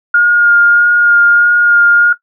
sine tone with vibrato, 1420 Hz, F6, 28 cents sharp, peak -4 dBFS, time 0.14-2.13 s, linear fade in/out 5 ms, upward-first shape sine, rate 1.6 Hz, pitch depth 13 cents each way, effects noise-tail reverb RT60 0.1 s tail -17 dB re dry

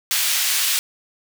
pink high-pass noise, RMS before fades -20 dBFS, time 0.11-0.79 s, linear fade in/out 0 ms, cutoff 2600 Hz, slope 12 dB/octave, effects none

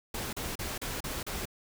pink noise bursts, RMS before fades -36 dBFS, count 6, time 0.14-1.455 s, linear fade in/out 5 ms, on 190 ms, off 35 ms, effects none

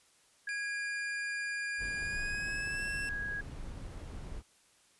sine tone, 1653 Hz, G#6, 9 cents flat, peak -35 dBFS, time 0.47-3.41 s, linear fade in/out 5 ms
sawtooth tone with pitch glide, 2403 to 2682 Hz, D7 to E7, +39 to +29 cents, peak -37 dBFS, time 0.49-3.09 s, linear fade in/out 0 ms, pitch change +190 cents, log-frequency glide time 1.99-2.86 s
brown noise, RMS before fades -43 dBFS, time 1.78-4.43 s, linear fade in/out 50 ms
effects white hiss -66 dBFS RMS until 4.99 s + resampled to 24000 Hz

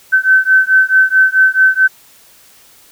sine beating tone pair, 1530 / 1534.6 Hz, G6 / G6, -42 / -37 cents, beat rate 4.6 Hz, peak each -10 dBFS, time 0.12-1.88 s, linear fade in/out 20 ms, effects white hiss -45 dBFS RMS until 2.91 s

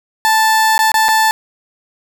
30% pulse tone with dropouts, 880 Hz, A5, in tune, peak -7 dBFS, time 0.25-1.31 s, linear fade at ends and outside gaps 0 ms, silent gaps 0.779-0.791 / 0.918-0.942 / 1.084-1.088 s, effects none

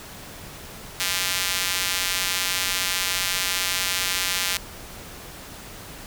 square tone with high-pass filter, 92.5 Hz, F#2, in tune, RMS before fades -25 dBFS, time 1-4.57 s, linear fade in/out 0 ms, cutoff 2500 Hz, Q 0.76, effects pink hiss -40 dBFS RMS until 6.06 s

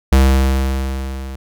square tone with level ramp, 66.5 Hz, C2, 29 cents sharp, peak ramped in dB -7 to -27 dBFS, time 0.12-1.36 s, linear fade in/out 5 ms, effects none

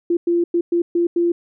sine tone bursts at uneven times, 344.1 Hz, F4, 26 cents flat, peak -14 dBFS, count 6, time 0.1-0.17 / 0.27-0.44 / 0.54-0.61 / 0.72-0.82 / 0.95-1.07 / 1.16-1.32 s, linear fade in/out 5 ms, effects none

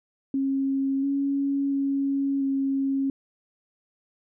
sine tone with pitch steps, 271.3 / 278.1 / 276.1 / 272.1 Hz, C#4 / C#4 / C#4 / C#4, -37 / +6 / -7 / -32 cents, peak -22 dBFS, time 0.34-3.1 s, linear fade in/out 2 ms, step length 690 ms, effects none

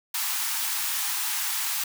white high-pass noise, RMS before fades -28 dBFS, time 0.14-1.84 s, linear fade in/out 5 ms, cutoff 770 Hz, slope 96 dB/octave, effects none

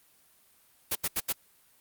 white noise bursts, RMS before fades -28 dBFS, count 4, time 0.91-1.328 s, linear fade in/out 10 ms, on 46 ms, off 78 ms, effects white hiss -63 dBFS RMS until 1.8 s + Opus 32 kbps

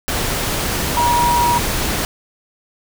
sine tone in noise, 957 Hz, A#5, 45 cents sharp, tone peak -13 dBFS, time 0.97-1.58 s, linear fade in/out 0 ms, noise pink, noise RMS -20 dBFS, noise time 0.08-2.05 s, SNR +4 dB, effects none

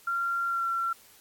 sine tone with pitch glide, 1380 to 1359.4 Hz, F6 to F6, -21 to -47 cents, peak -26 dBFS, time 0.07-0.93 s, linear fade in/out 5 ms, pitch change -26 cents, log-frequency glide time 0.47-0.67 s, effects white hiss -56 dBFS RMS until 1.2 s + AAC 64 kbps

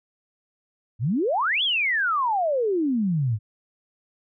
sine exponential two-way sweep, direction up then down, 100.2 to 3478 to 100.2 Hz, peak -20 dBFS, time 0.99-3.39 s, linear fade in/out 50 ms, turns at 1.63 s, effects none

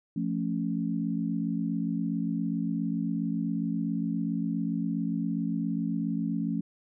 sine chord, F augmented, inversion none, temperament equal with one note detuned, 172.61 / 220 / 277.2 Hz, F3 / A3 / C#4, -20 / 0 / 0 cents, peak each -31 / -31 / -32 dBFS, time 0.16-6.61 s, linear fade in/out 5 ms, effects none

